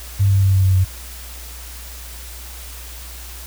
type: tone with pitch steps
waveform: sine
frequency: 99 / 97.86 / 96.74 / 95.63 / 94.53 / 93.44 Hz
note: G2 / G2 / G2 / G2 / F#2 / F#2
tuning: +18 / -2 / -22 / -42 / +38 / +18 cents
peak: -11 dBFS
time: 0.19-0.85 s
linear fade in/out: 20 ms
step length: 110 ms
effects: added 60 Hz sine -34 dBFS peak until 3.46 s + white hiss -37 dBFS RMS until 3.46 s